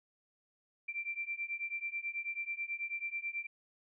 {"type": "beating tone pair", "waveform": "sine", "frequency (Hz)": [2349, 2358.2], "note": ["D7", "D7"], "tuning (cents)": [0, 7], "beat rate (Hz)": 9.2, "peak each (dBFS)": [-40, -39], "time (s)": [0.88, 3.47], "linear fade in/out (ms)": 10, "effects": []}